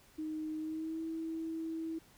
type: tone with pitch glide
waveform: sine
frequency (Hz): 311.1 to 324.1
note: D#4 to E4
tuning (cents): 0 to -29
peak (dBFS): -36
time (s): 0.18-1.99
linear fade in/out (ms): 10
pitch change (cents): +71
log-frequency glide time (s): 0.58-1.01
effects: pink hiss -63 dBFS RMS until 2.17 s